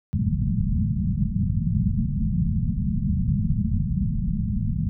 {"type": "low-pass noise", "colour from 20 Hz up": "white", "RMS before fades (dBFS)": -23, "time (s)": [0.13, 4.89], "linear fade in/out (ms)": 0, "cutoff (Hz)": 220, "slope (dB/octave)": 96, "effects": []}